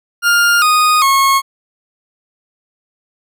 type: tone with pitch steps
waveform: 40% pulse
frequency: 1407 / 1239.1 / 1091.2 Hz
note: F6 / D#6 / C#6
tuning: +12 / -8 / -28 cents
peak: -8 dBFS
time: 0.22-1.42 s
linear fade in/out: 50 ms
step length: 400 ms
effects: none